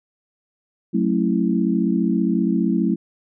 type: chord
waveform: sine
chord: F# minor seventh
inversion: none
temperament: equal with one note detuned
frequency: 185 / 220 / 271.3 / 329.6 Hz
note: F#3 / A3 / C#4 / E4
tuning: 0 / 0 / -37 / 0 cents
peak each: -21 / -21 / -24 / -23 dBFS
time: 0.93-2.96 s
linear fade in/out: 20 ms
effects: none